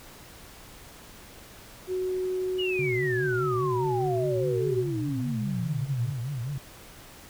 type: tone with pitch glide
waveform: sine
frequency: 370 to 373.2 Hz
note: F#4 to F#4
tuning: 0 to +15 cents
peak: -26 dBFS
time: 1.87-4.84 s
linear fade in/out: 50 ms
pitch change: +15 cents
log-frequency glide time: 2.34-4.47 s
type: exponential sweep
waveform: sine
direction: down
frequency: 2960 to 109.2 Hz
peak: -29 dBFS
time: 2.58-6.12 s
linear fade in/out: 20 ms
type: tone with vibrato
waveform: sine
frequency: 130.1 Hz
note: C3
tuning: 9 cents flat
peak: -29 dBFS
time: 2.79-6.58 s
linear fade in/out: 2 ms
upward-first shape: triangle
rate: 4.9 Hz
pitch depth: 250 cents each way
effects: pink hiss -48 dBFS RMS until 7.29 s